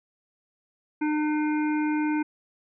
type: harmonic tone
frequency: 302.9 Hz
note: D#4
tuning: 46 cents flat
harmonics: 1 / 3 / 5 / 7 / 8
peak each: -23 / -33 / -37 / -40 / -41 dBFS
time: 1.01-2.23 s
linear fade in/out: 10 ms
effects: none